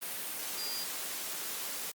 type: tone in noise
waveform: sine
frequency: 4800 Hz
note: D8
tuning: 37 cents sharp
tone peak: -38 dBFS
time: 0.57-0.85 s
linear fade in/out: 20 ms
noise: white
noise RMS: -38 dBFS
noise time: 0.01-1.92 s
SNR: -3 dB
effects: high-pass 200 Hz 12 dB/octave + Opus 32 kbps